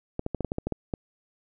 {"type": "clicks", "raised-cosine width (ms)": 2, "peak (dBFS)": -15, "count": 10, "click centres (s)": [0.194, 0.264, 0.347, 0.407, 0.447, 0.519, 0.584, 0.67, 0.723, 0.938], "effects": []}